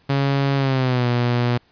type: tone with pitch glide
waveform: sawtooth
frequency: 138.59 to 121.35 Hz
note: C#3 to B2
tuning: 0 to -30 cents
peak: -13 dBFS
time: 0.09-1.58 s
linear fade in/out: 10 ms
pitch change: -230 cents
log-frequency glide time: 0.56-1.08 s
effects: pink hiss -58 dBFS RMS until 1.71 s + resampled to 11025 Hz